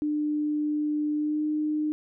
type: tone with pitch glide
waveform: sine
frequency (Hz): 299.5 to 304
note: D4 to D#4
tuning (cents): +34 to -40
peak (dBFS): -24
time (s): 0.02-1.92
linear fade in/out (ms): 0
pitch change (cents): +26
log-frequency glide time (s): 1.17-1.43
effects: none